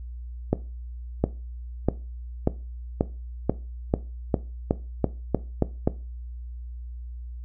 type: accelerating click train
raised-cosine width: 2 ms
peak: -6 dBFS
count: 13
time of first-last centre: 0.53-5.875 s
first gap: 710 ms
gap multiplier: 0.91
effects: noise-tail reverb RT60 0.3 s tail -17 dB re dry + added 60 Hz sine -34 dBFS peak until 7.44 s